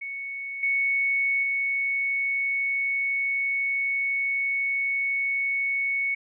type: tone with level steps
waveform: sine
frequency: 2217 Hz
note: C#7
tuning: in tune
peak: -31 / -21 / -23 dBFS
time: 0.01-6.15 s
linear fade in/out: 10 ms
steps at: 0.63 / 1.43 s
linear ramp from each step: 2 ms
effects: none